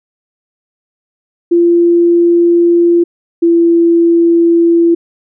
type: tone pair in turn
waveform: sine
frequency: 343.4 / 337.7 Hz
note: F4 / E4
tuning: -29 / +42 cents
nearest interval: unison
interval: 29 cents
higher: first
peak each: -5 dBFS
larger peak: neither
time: 1.51-3.04 / 3.42-4.95 s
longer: neither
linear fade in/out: 10 ms
effects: none